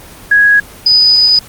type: tone pair in turn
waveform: sine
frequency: 1661.2 / 4978 Hz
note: G#6 / D#8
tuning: 0 / 0 cents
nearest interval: octave + perfect fifth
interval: 1900 cents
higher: second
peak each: -4 dBFS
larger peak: neither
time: 0.31-0.6 / 0.86-1.39 s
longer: second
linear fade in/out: 5 ms
effects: pink hiss -34 dBFS RMS until 1.48 s + Opus 24 kbps